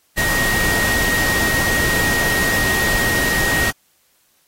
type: tone in noise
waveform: sine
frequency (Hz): 1877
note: A#6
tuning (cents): +11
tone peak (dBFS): -18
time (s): 0.17-3.71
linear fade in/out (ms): 10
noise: pink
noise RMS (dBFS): -21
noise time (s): 0.17-3.71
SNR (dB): 0
effects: white hiss -60 dBFS RMS until 4.47 s + AAC 48 kbps